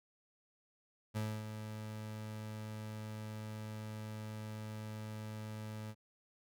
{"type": "tone with ADSR envelope", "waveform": "30% pulse", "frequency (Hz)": 107.9, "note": "A2", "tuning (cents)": -33, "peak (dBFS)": -32, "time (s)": [1.14, 5.95], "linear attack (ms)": 28, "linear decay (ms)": 260, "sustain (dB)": -8, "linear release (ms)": 54, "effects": []}